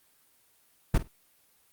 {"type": "noise with echo", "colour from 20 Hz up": "brown", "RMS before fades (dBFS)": -20, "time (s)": [0.94, 0.98], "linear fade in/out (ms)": 5, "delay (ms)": 49, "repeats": 2, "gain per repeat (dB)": -15, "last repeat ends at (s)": 1.078, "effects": ["white hiss -65 dBFS RMS until 1.72 s", "Opus 32 kbps"]}